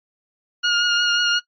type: tone with vibrato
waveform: 20% pulse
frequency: 1427 Hz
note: F6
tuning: 37 cents sharp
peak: -11 dBFS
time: 0.63-1.4 s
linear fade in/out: 20 ms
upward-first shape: triangle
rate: 5.6 Hz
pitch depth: 23 cents each way
effects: noise-tail reverb RT60 0.1 s tail -20 dB re dry + MP3 32 kbps